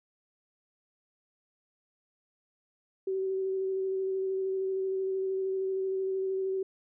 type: tone with vibrato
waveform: sine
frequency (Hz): 381.8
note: G4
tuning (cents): -46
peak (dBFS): -28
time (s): 3.07-6.63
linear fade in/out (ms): 5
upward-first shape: square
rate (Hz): 13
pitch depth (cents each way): 11
effects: none